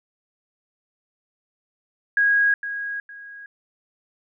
sine tone with echo, 1645 Hz, G#6, 17 cents flat, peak -15 dBFS, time 2.17-2.54 s, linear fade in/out 2 ms, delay 460 ms, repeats 2, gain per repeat -11 dB, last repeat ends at 3.46 s, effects none

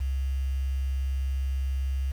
sine tone with quantisation, 66.9 Hz, C2, 39 cents sharp, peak -25 dBFS, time 0-2.12 s, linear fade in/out 10 ms, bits 8, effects none

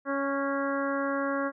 harmonic tone with a mistuned harmonic, 277.5 Hz, C#4, 2 cents sharp, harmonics 1 / 2 / 3 / 4 / 5 / 6 / 7, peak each -31 / -31 / -42 / -34 / -36 / -37 / -45 dBFS, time 0.05-1.52 s, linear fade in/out 50 ms, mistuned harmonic 6, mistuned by -19 cents, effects none

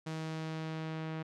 sawtooth tone with low-pass filter sweep, 159.1 Hz, D#3, 39 cents sharp, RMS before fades -39 dBFS, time 0.06-1.23 s, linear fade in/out 10 ms, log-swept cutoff 6900 to 2700 Hz, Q 0.87, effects none

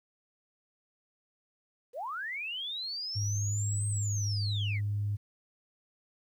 sine linear two-way sweep, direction up then down, 439 to 8372 to 1866 Hz, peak -34 dBFS, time 1.93-4.81 s, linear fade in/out 50 ms, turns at 3.88 s
sine tone, 102.9 Hz, G#2, 16 cents flat, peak -28 dBFS, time 3.15-5.17 s, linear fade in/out 20 ms
effects tanh soft clip ceiling -23 dBFS + 11-bit

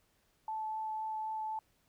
sine tone with vibrato, 872 Hz, A5, 16 cents flat, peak -35 dBFS, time 0.48-1.59 s, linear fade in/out 2 ms, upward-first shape triangle, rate 3.9 Hz, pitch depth 9 cents each way, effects pink hiss -73 dBFS RMS until 1.88 s

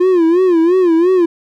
triangle tone with vibrato, 349.2 Hz, F4, in tune, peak -6 dBFS, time 0-1.26 s, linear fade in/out 10 ms, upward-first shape sine, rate 2.9 Hz, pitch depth 130 cents each way, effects none

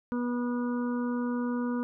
harmonic tone, 243.4 Hz, B3, 25 cents flat, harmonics 1 / 2 / 4 / 5 / 6, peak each -28 / -37 / -41 / -44 / -45 dBFS, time 0.12-1.83 s, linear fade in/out 0 ms, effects none

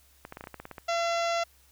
clicks, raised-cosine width 0.5 ms, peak -25 dBFS, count 11, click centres 0.251 / 0.324 / 0.371 / 0.409 / 0.44 / 0.472 / 0.543 / 0.6 / 0.654 / 0.713 / 0.782 s
harmonic tone, 679 Hz, F5, 49 cents flat, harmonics 1 / 2 / 3 / 4 / 5 / 6 / 7 / 8 / 9 / 10, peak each -27 / -33 / -37 / -39 / -41 / -43 / -44 / -45 / -46 / -47 dBFS, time 0.88-1.44 s, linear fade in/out 10 ms
effects added 67 Hz sine -62 dBFS peak until 1.71 s + white hiss -62 dBFS RMS until 1.71 s

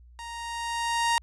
sawtooth tone with level ramp, 933 Hz, A#5, 1 cent sharp, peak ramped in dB -34 to -17 dBFS, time 0.19-1.18 s, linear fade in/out 0 ms, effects added 60 Hz sine -49 dBFS peak until 1.22 s + resampled to 24000 Hz

